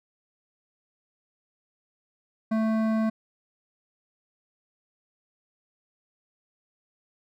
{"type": "tone with hard clipping", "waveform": "sine", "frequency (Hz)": 220.7, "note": "A3", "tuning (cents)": 5, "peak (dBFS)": -24, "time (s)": [2.51, 3.1], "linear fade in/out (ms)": 10, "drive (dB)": 13, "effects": []}